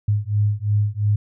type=beating tone pair; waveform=sine; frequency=102.7 / 105.6 Hz; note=G#2 / G#2; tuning=-19 / +29 cents; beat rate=2.9 Hz; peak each=-20 dBFS; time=0.08-1.16 s; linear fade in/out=5 ms; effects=none